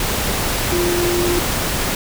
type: tone in noise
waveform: sine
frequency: 350.4 Hz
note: F4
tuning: 6 cents sharp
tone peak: -17 dBFS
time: 0.72-1.39 s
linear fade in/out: 2 ms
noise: pink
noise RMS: -20 dBFS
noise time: 0-1.95 s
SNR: 0 dB
effects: none